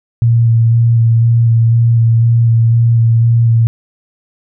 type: tone with vibrato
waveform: sine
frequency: 115.7 Hz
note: A#2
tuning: 13 cents flat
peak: -6 dBFS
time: 0.22-3.67 s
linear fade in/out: 0 ms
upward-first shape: square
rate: 2 Hz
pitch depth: 14 cents each way
effects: none